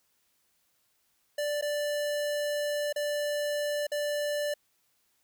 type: tone with dropouts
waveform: square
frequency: 587.3 Hz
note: D5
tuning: in tune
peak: -29 dBFS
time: 1.38-4.54 s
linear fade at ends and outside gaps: 5 ms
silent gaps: 1.613-1.623 / 2.927-2.96 / 3.869-3.917 s
effects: white hiss -72 dBFS RMS until 5.23 s